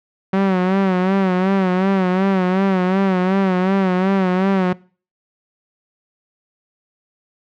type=tone with vibrato; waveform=sawtooth; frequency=188.5 Hz; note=F#3; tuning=32 cents sharp; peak=-10 dBFS; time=0.33-4.73 s; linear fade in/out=5 ms; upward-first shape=sine; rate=2.7 Hz; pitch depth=70 cents each way; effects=noise-tail reverb RT60 0.4 s tail -22 dB re dry + low-pass 2000 Hz 12 dB/octave